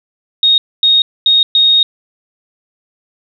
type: tone bursts at uneven times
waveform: sine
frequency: 3729 Hz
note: A#7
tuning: in tune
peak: -6 dBFS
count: 4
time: 0.43-0.58 / 0.83-1.02 / 1.26-1.43 / 1.55-1.83 s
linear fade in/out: 2 ms
effects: none